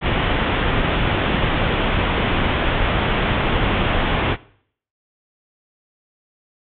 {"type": "low-pass noise", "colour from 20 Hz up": "pink", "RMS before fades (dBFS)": -19, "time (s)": [0.01, 4.37], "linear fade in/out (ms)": 50, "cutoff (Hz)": 3500, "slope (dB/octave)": 96, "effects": ["noise-tail reverb RT60 0.6 s tail -20 dB re dry"]}